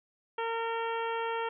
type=harmonic tone; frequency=457.6 Hz; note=A#4; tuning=32 cents flat; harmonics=1 / 2 / 3 / 4 / 5 / 6 / 7; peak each=-34 / -34 / -39 / -43 / -46 / -45 / -47 dBFS; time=0.38-1.49 s; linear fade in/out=5 ms; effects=none